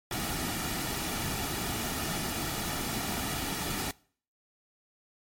pink noise with comb filter, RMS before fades -33 dBFS, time 0.11-3.91 s, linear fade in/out 2 ms, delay 1.9 ms, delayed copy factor -0.5, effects noise-tail reverb RT60 0.5 s tail -23 dB re dry + MP3 64 kbps

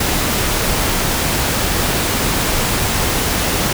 pink noise, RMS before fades -17 dBFS, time 0-3.73 s, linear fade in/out 5 ms, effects none

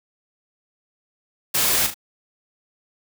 white noise with echo, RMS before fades -20 dBFS, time 1.54-1.87 s, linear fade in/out 10 ms, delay 37 ms, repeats 2, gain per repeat -8 dB, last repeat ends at 1.944 s, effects none

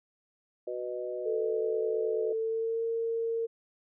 sine chord, B major, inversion second, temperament equal with one note detuned, 370 / 493.9 / 616.9 Hz, F#4 / B4 / D#5, 0 / 0 / -15 cents, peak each -37 dBFS, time 0.67-2.33 s, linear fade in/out 5 ms
sine tone with pitch glide, 444.4 to 457.4 Hz, A4 to A#4, +17 to -33 cents, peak -28 dBFS, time 1.25-3.47 s, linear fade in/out 20 ms, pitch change +50 cents, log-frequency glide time 2.33-2.84 s
effects none

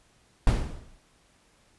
brown noise with exponential decay, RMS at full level -18 dBFS, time 0.47-0.98 s, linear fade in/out 2 ms, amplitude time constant 110 ms, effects pink hiss -63 dBFS RMS until 1.78 s + resampled to 24000 Hz

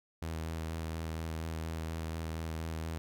sawtooth tone with vibrato, 80.8 Hz, E2, 34 cents flat, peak -32 dBFS, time 0.22-2.98 s, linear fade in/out 0 ms, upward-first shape square, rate 4.2 Hz, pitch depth 14 cents each way, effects none

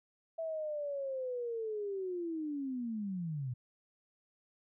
sine linear sweep, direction down, 659.3 to 118.6 Hz, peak -35 dBFS, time 0.38-3.54 s, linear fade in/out 10 ms, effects none

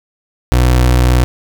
30% pulse tone, 61.9 Hz, B1, 5 cents sharp, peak -5 dBFS, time 0.52-1.24 s, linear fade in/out 0 ms, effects none

